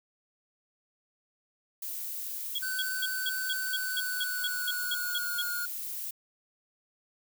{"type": "noise", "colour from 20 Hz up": "violet", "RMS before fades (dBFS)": -37, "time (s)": [1.82, 6.11], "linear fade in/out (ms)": 5}
{"type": "tone bursts", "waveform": "sine", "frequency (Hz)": 3322, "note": "G#7", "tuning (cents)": 0, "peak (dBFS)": -29, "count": 13, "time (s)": [2.55, 5.418], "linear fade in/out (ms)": 5, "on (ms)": 36, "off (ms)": 200}
{"type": "tone with pitch glide", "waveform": "square", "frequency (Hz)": [1515, 1435.8], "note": ["F#6", "F6"], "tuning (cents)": [40, 48], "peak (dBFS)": -33, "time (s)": [2.62, 5.66], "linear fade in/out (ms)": 10, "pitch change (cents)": -92, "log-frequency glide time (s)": [3.65, 5.41]}
{"effects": []}